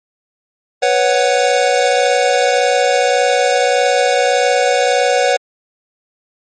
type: chord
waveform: square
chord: B suspended second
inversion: none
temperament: just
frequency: 493.9 / 555.6 / 740.8 Hz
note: B4 / C#5 / F#5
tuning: 0 / +4 / +2 cents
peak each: -16 dBFS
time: 0.82-5.37 s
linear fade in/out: 10 ms
effects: MP3 32 kbps